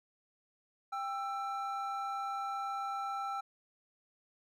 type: tone pair together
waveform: triangle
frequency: 793 / 1330.9 Hz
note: G5 / E6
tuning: +20 / +16 cents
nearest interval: major sixth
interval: 896 cents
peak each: -36 / -36 dBFS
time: 0.92-3.41 s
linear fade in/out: 10 ms
effects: none